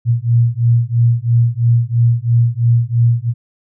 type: beating tone pair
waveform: sine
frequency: 116.54 / 119.54 Hz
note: A#2 / A#2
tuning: 0 / +44 cents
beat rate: 3 Hz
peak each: -13 dBFS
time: 0.05-3.34 s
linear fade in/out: 50 ms
effects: none